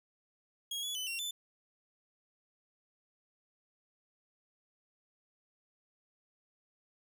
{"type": "tone with pitch steps", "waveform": "sawtooth", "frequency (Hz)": [3293, 3399, 3017, 2744, 3513], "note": ["G#7", "G#7", "F#7", "F7", "A7"], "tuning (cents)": [-15, 39, 33, -31, -3], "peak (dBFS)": -33, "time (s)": [0.71, 1.31], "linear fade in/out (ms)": 5, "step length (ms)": 120, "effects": []}